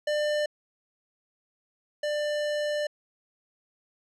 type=tone pair in turn; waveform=square; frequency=597 / 594 Hz; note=D5 / D5; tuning=+28 / +20 cents; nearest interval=unison; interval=8 cents; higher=first; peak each=-25 / -27 dBFS; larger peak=first; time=0.07-0.46 / 2.03-2.87 s; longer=second; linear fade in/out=5 ms; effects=low-pass 6000 Hz 12 dB/octave